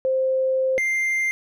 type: tone pair in turn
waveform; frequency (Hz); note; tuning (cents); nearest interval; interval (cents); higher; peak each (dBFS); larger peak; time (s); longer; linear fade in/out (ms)
sine / triangle; 524 / 2096; C5 / C7; +2 / +2; 2 octaves; 2400; second; -18; neither; 0.05-0.78 / 0.78-1.31; first; 0
effects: none